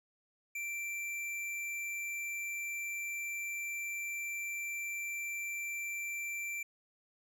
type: tone with hard clipping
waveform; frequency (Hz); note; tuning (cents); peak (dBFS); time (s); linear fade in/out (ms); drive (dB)
triangle; 2349; D7; 0; -38; 0.55-6.63; 5; 17
effects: none